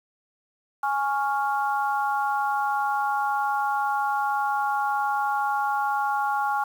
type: chord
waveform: sine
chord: Db major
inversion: second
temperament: equal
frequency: 830.6 / 1108.7 / 1396.9 Hz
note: Ab5 / Db6 / F6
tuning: 0 / 0 / 0 cents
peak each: -24 / -29 / -29 dBFS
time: 0.83-6.64 s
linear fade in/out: 5 ms
effects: 8-bit